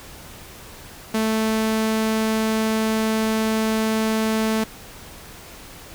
sawtooth tone, 220 Hz, A3, in tune, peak -15 dBFS, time 1.14-4.64 s, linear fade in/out 5 ms, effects pink hiss -41 dBFS RMS until 5.94 s

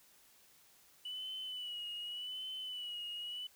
sine tone with vibrato, 2960 Hz, F#7, in tune, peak -39 dBFS, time 1.05-3.47 s, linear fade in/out 5 ms, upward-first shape sine, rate 0.86 Hz, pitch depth 53 cents each way, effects tanh soft clip ceiling -37 dBFS + white hiss -65 dBFS RMS until 3.55 s

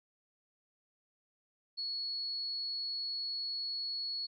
sine tone, 4370 Hz, C#8, 26 cents flat, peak -35 dBFS, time 1.77-4.27 s, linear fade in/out 20 ms, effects none

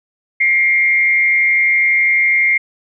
sine tone with frequency modulation, 2126 Hz, C7, 27 cents sharp, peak -10 dBFS, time 0.4-2.58 s, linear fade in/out 10 ms, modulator 176 Hz, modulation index 0.42, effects none

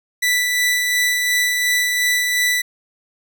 sawtooth tone with tremolo, 1975.5 Hz, B6, in tune, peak -11 dBFS, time 0.22-2.62 s, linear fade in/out 10 ms, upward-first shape sine, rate 2.8 Hz, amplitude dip 30%, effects none

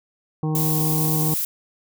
harmonic tone, 155.5 Hz, D#3, 1 cent flat, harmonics 1 / 2 / 3 / 5 / 6 / 7, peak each -21 / -28 / -32 / -35 / -41 / -40 dBFS, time 0.43-1.34 s, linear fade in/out 2 ms
violet noise, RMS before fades -24 dBFS, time 0.55-1.45 s, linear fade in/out 2 ms
effects none

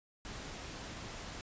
pink noise, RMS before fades -45 dBFS, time 0.25-1.41 s, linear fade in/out 0 ms, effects resampled to 16000 Hz

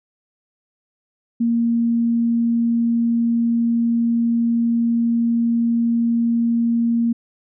sine tone, 233.1 Hz, A#3, in tune, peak -15 dBFS, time 1.4-7.13 s, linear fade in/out 10 ms, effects none

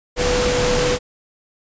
sine tone in noise, 493.8 Hz, B4, in tune, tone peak -18 dBFS, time 0.16-0.99 s, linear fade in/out 50 ms, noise pink, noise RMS -20 dBFS, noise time 0.16-0.99 s, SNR -1 dB, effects resampled to 16000 Hz

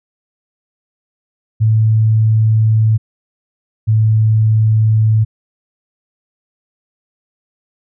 sine tone pair in turn, 110 / 109.55 Hz, A2 / A2, 0 / -7 cents, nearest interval unison, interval 7 cents, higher first, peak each -8 / -8 dBFS, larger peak neither, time 1.6-2.98 / 3.87-5.25 s, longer neither, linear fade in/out 20 ms, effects none

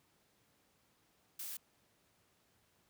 blue noise, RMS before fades -44 dBFS, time 1.39-1.57 s, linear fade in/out 5 ms, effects pink hiss -73 dBFS RMS until 2.89 s + high-pass 80 Hz 12 dB/octave

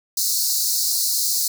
pink high-pass noise, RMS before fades -21 dBFS, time 0.17-1.48 s, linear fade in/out 5 ms, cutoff 4100 Hz, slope 96 dB/octave, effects none

